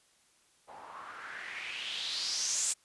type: noise with low-pass filter sweep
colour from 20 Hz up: blue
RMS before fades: -37 dBFS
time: 0.67-2.74 s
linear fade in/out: 20 ms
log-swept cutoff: 780 to 8100 Hz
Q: 4.2
effects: white hiss -67 dBFS RMS until 2.84 s + resampled to 24000 Hz